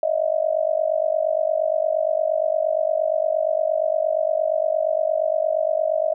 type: tone with amplitude modulation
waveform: sine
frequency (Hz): 633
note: D#5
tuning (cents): +30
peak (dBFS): -14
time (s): 0.03-6.14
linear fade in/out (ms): 2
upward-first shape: sine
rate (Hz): 48.6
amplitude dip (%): 95
effects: none